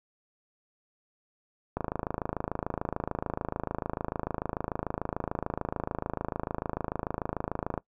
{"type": "click train", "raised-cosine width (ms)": 1, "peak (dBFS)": -16, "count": 162, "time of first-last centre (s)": [1.77, 7.777], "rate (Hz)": 26.8, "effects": ["noise-tail reverb RT60 0.1 s tail -21 dB re dry"]}